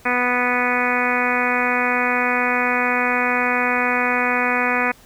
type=harmonic tone; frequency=246.9 Hz; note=B3; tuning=in tune; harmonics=1 / 2 / 3 / 4 / 5 / 6 / 7 / 8 / 9 / 10; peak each=-26 / -26 / -26 / -26 / -26 / -26 / -26 / -26 / -26 / -26 dBFS; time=0.05-4.92 s; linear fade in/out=10 ms; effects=pink hiss -49 dBFS RMS until 5.05 s